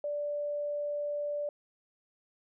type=tone; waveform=sine; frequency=585 Hz; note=D5; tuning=7 cents flat; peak=-31 dBFS; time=0.04-1.49 s; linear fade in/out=2 ms; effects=none